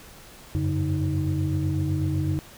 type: tone cluster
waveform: sine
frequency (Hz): 91.4 / 99.4 / 142.4 / 314.3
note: F#2 / G2 / C#3 / D#4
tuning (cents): -21 / +25 / +47 / +18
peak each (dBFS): -25 / -32 / -25 / -28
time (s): 0.55-2.39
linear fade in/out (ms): 0
effects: tanh soft clip ceiling -16 dBFS + pink hiss -47 dBFS RMS until 2.57 s